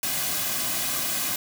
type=noise with comb filter; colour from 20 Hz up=white; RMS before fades=-27 dBFS; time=0.03-1.36 s; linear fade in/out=2 ms; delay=2.2 ms; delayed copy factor=-0.7; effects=none